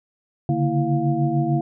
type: tone cluster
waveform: sine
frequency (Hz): 140 / 146.7 / 231.3 / 332.1 / 701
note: C#3 / D3 / A#3 / E4 / F5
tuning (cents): +18 / -2 / -13 / +13 / +6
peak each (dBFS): -24 / -22 / -27 / -24 / -27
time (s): 0.49-1.61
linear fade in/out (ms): 2
effects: none